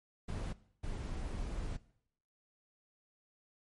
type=noise bursts at uneven times; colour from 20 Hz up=brown; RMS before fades=-39 dBFS; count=2; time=0.28-0.53 / 0.83-1.77 s; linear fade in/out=10 ms; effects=noise-tail reverb RT60 0.7 s tail -19 dB re dry + MP3 48 kbps